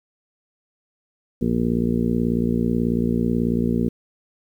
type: harmonic tone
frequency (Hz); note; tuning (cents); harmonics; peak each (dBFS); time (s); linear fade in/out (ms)
58.27; A#1; 0; 1 / 2 / 3 / 4 / 5 / 6 / 7 / 8; -30 / -29 / -24 / -21 / -33 / -29 / -30 / -32; 1.41-3.89; 10
effects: 9-bit